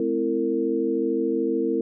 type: tone cluster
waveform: sine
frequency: 213.9 / 260 / 333.4 / 455.8 Hz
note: A3 / C4 / E4 / A#4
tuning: -49 / -11 / +20 / -39 cents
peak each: -32 / -27 / -25 / -25 dBFS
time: 0-1.81 s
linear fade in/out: 2 ms
effects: none